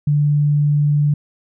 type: tone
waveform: sine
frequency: 146.83 Hz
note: D3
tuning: in tune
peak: -12 dBFS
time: 0.07-1.14 s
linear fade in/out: 5 ms
effects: none